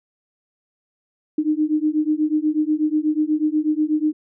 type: beating tone pair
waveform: sine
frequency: 302.3 / 310.5 Hz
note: D#4 / D#4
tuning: -50 / -3 cents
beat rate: 8.2 Hz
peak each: -20 dBFS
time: 1.38-4.13 s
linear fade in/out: 5 ms
effects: none